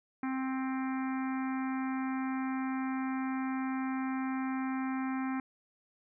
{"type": "harmonic tone", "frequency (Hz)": 263, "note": "C4", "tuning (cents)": 9, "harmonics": [1, 3, 4, 5, 6, 7, 8, 9], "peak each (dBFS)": [-32, -42, -44, -46, -48, -49, -50, -51], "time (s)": [0.23, 5.4], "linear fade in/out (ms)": 2, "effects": []}